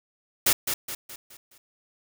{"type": "noise with echo", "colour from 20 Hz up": "white", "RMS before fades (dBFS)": -20, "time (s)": [0.46, 0.53], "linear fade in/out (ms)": 5, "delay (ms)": 210, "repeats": 5, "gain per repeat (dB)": -7, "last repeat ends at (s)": 1.58, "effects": []}